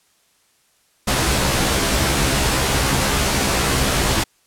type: noise with comb filter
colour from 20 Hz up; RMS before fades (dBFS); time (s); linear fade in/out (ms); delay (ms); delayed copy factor
pink; -18; 1.07-4.24; 10; 15; +0.9
effects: white hiss -60 dBFS RMS until 4.46 s + low-pass 11000 Hz 12 dB/octave